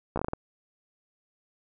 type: slowing click train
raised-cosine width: 1 ms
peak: -15 dBFS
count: 7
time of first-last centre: 0.16-0.334 s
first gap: 14 ms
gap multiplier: 1.29
effects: none